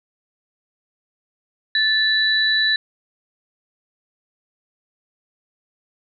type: tone pair together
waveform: sine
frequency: 1751 / 3955 Hz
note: A6 / B7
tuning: -9 / +2 cents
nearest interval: octave + major second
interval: 1411 cents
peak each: -18 dBFS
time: 1.75-2.76 s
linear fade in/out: 2 ms
effects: none